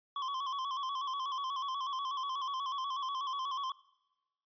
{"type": "tone with vibrato", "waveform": "square", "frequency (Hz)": 1083, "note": "C#6", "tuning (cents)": -41, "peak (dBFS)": -35, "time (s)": [0.16, 3.72], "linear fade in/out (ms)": 2, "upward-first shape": "square", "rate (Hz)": 8.2, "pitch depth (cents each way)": 65, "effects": ["noise-tail reverb RT60 1.0 s tail -21 dB re dry", "resampled to 11025 Hz"]}